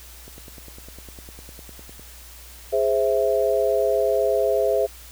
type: click train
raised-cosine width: 2 ms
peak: -29 dBFS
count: 18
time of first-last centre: 0.28-1.995 s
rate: 9.91 Hz
type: chord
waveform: sine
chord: Ab augmented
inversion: none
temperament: equal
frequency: 415.3 / 523.3 / 659.3 Hz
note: Ab4 / C5 / E5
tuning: 0 / 0 / 0 cents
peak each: -22 dBFS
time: 2.72-4.87 s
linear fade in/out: 20 ms
effects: added 60 Hz sine -44 dBFS peak until 5.11 s + white hiss -45 dBFS RMS until 5.11 s